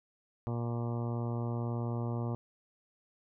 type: harmonic tone with a mistuned harmonic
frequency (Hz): 118.4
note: A#2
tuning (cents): +27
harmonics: 1 / 2 / 3 / 4 / 5 / 6 / 7 / 8 / 9 / 10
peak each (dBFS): -33 / -39 / -43 / -45 / -47 / -49 / -50 / -51 / -52 / -53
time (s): 0.47-2.35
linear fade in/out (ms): 0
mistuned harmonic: 10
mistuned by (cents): -22
effects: none